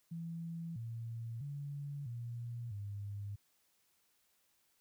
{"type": "tone with pitch steps", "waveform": "sine", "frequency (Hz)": [166.6, 115.1, 142.8, 118.5, 101.5], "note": ["E3", "A#2", "D3", "A#2", "G#2"], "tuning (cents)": [19, -22, -48, 29, -39], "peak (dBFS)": -40, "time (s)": [0.11, 3.36], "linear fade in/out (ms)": 10, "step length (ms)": 650, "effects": ["white hiss -75 dBFS RMS until 4.8 s"]}